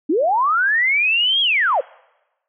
sine linear two-way sweep, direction up then down, 270.5 to 3326 to 459.9 Hz, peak -14 dBFS, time 0.09-1.81 s, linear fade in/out 10 ms, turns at 1.41 s, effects noise-tail reverb RT60 1.0 s tail -24 dB re dry

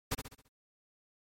pink noise with echo, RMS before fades -32 dBFS, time 0.11-0.15 s, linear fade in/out 10 ms, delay 67 ms, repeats 5, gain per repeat -7 dB, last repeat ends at 0.485 s, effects MP3 64 kbps

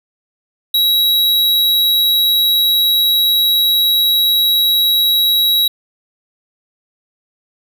square tone, 3869 Hz, B7, 36 cents flat, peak -11 dBFS, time 0.74-5.68 s, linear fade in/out 5 ms, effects none

